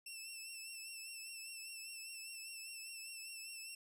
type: tone with vibrato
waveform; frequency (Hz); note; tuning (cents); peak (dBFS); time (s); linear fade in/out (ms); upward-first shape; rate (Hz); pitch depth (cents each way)
15% pulse; 2674; E7; +24; -40; 0.06-3.75; 5; triangle; 5; 50
effects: none